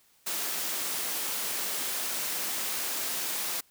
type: high-pass noise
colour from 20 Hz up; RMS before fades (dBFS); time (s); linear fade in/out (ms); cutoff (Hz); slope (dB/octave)
white; -32; 0.26-3.61; 10; 210; 12
effects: white hiss -64 dBFS RMS until 3.7 s